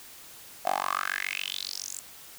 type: tone with high-pass filter sweep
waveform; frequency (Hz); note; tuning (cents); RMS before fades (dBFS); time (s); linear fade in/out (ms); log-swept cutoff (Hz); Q
10% pulse; 47.12; F#1; +32; -32; 0.65-2; 10; 690 to 7900; 6
effects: white hiss -48 dBFS RMS until 2.38 s